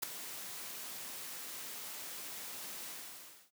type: noise with ADSR envelope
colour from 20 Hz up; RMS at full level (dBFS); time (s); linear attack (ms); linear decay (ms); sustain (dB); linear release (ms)
white; -32; 0.02-3.51; 14; 4; -13; 650
effects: noise-tail reverb RT60 0.1 s tail -22 dB re dry + high-pass 150 Hz 12 dB/octave